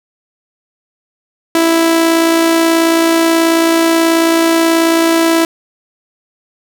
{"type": "tone with amplitude modulation", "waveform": "sawtooth", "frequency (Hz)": 330, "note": "E4", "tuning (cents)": 2, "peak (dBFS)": -3, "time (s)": [1.55, 5.45], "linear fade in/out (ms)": 2, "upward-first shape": "sine", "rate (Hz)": 58.5, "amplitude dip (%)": 35, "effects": []}